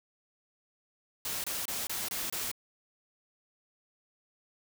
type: noise bursts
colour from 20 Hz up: white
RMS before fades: -35 dBFS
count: 6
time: 1.25-2.515 s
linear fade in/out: 2 ms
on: 190 ms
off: 25 ms
effects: none